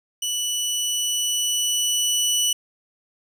20% pulse tone with level ramp, 2960 Hz, F#7, in tune, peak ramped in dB -18 to -13 dBFS, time 0.22-2.53 s, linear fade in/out 5 ms, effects none

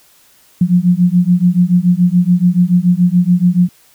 sine beating tone pair, 174.4 / 181.4 Hz, F3 / F#3, -2 / -34 cents, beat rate 7 Hz, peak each -11 dBFS, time 0.61-3.69 s, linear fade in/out 5 ms, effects white hiss -49 dBFS RMS until 3.94 s

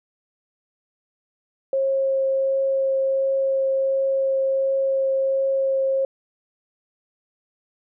sine tone with vibrato, 538 Hz, C5, 48 cents sharp, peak -18 dBFS, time 1.73-6.05 s, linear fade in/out 2 ms, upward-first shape triangle, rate 1.4 Hz, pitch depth 8 cents each way, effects none

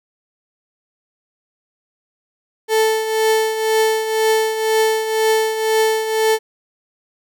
35% pulse tone with tremolo, 440 Hz, A4, in tune, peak -10 dBFS, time 2.68-6.39 s, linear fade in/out 50 ms, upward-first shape triangle, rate 2 Hz, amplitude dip 65%, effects none

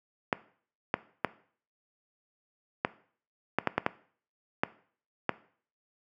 clicks, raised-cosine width 0.5 ms, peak -9 dBFS, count 10, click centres 0.328 / 0.941 / 1.247 / 2.849 / 3.586 / 3.673 / 3.78 / 3.864 / 4.635 / 5.293 s, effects noise-tail reverb RT60 0.5 s tail -18 dB re dry + high-pass 150 Hz 12 dB/octave

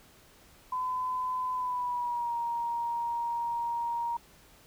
sine tone with pitch glide, 1013 to 939.7 Hz, B5 to A#5, +44 to +14 cents, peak -29 dBFS, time 0.72-4.17 s, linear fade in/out 5 ms, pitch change -130 cents, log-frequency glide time 1.53-2.35 s, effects pink hiss -58 dBFS RMS until 4.66 s

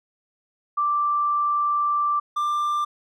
sine / triangle tone pair in turn, 1174.7 / 1185.6 Hz, D6 / D6, 0 / +16 cents, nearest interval unison, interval 16 cents, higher second, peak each -19 dBFS, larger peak neither, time 0.77-2.2 / 2.36-2.85 s, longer first, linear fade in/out 10 ms, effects none

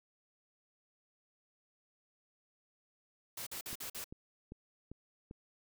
white noise bursts, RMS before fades -43 dBFS, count 5, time 3.37-4.043 s, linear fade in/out 5 ms, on 97 ms, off 47 ms
click train, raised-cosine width 3 ms, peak -34 dBFS, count 5, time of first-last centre 3.73-5.311 s, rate 2.53 Hz
effects none

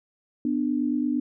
sine tone pair together, 247.9 / 296.6 Hz, B3 / D4, +7 / +17 cents, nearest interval minor third, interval 310 cents, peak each -25 dBFS, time 0.45-1.2 s, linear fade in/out 2 ms, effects none

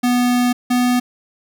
square tone pair in turn, 245.8 / 247 Hz, B3 / B3, -8 / 0 cents, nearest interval unison, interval 8 cents, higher second, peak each -14 dBFS, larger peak neither, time 0.03-0.53 / 0.7-1 s, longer first, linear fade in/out 10 ms, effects none

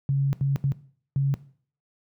sine tone bursts at uneven times, 138.2 Hz, C#3, 5 cents flat, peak -19 dBFS, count 4, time 0.09-0.33 / 0.41-0.56 / 0.64-0.72 / 1.16-1.34 s, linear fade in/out 0 ms, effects noise-tail reverb RT60 0.5 s tail -17 dB re dry + high-pass 80 Hz 12 dB/octave

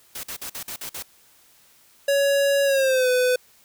white noise bursts, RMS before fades -33 dBFS, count 7, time 0.15-1.026 s, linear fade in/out 5 ms, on 84 ms, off 48 ms
square tone with pitch glide, 560 to 501.8 Hz, C#5 to B4, +18 to +28 cents, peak -18 dBFS, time 2.08-3.36 s, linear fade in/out 5 ms, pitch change -190 cents, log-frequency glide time 2.64-3.09 s
effects white hiss -56 dBFS RMS until 3.64 s

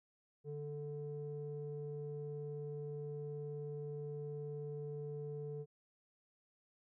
square tone with low-pass filter, 146.83 Hz, D3, in tune, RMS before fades -44 dBFS, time 0.44-5.66 s, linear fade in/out 50 ms, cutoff 410 Hz, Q 4.6, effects none

